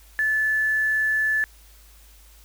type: tone with quantisation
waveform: sine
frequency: 1738 Hz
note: A6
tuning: 22 cents flat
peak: -19 dBFS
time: 0.19-1.44 s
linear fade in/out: 0 ms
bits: 7
effects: added 52 Hz sine -49 dBFS peak until 2.44 s + white hiss -54 dBFS RMS until 2.44 s